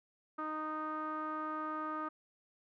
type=tone with low-pass filter; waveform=sawtooth; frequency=309.5 Hz; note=D#4; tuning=9 cents flat; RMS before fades=-39 dBFS; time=0.38-2.09 s; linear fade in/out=10 ms; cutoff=1300 Hz; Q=8.3; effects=none